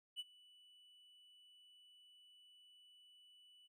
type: tone with ADSR envelope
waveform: triangle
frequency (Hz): 2967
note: F#7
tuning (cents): +4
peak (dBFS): -39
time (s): 0.16-3.68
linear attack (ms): 37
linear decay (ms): 33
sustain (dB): -23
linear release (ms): 22
effects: none